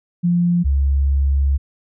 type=tone pair in turn; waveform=sine; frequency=174.2 / 69.13 Hz; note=F3 / C#2; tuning=-4 / -4 cents; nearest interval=octave + major third; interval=1600 cents; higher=first; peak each=-13 dBFS; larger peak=neither; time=0.23-0.64 / 0.64-1.58 s; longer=second; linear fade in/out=20 ms; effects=none